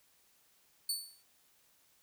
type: tone with exponential decay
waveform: 20% pulse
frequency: 4480 Hz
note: C#8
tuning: 18 cents sharp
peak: -24 dBFS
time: 0.89-1.23 s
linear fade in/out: 5 ms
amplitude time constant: 73 ms
effects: white hiss -69 dBFS RMS until 2.02 s